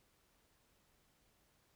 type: silence
effects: pink hiss -74 dBFS RMS until 1.75 s